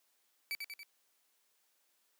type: tone with echo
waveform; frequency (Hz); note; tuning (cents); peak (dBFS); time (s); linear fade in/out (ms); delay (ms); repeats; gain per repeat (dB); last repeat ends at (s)
30% pulse; 2300; D7; -37; -33; 0.51-0.55; 0; 94; 3; -4; 0.832
effects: white hiss -75 dBFS RMS until 2.19 s + high-pass 300 Hz 12 dB/octave